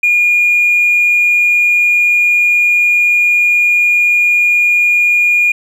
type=tone with hard clipping; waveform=sine; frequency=2429 Hz; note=D#7; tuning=42 cents flat; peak=-8 dBFS; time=0.03-5.52 s; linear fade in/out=5 ms; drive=1 dB; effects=none